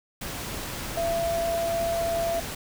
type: tone in noise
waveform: sine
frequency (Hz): 673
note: E5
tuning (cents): +36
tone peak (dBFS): -24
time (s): 0.97-2.4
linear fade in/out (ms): 5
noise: pink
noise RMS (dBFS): -34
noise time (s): 0.21-2.55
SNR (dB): +7
effects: none